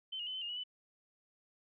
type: tone with pitch steps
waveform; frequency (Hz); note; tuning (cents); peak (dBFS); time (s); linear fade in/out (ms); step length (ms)
sine; 3075 / 2868 / 3031 / 3059 / 2834 / 2929 / 2991; G7 / F7 / F#7 / G7 / F7 / F#7 / F#7; -34 / +45 / +41 / -43 / +25 / -18 / +18; -38; 0.12-0.638; 10; 74
effects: none